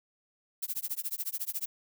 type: noise with tremolo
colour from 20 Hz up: violet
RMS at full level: -32 dBFS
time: 0.62-1.66 s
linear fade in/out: 10 ms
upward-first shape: sine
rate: 14 Hz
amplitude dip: 100%
effects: none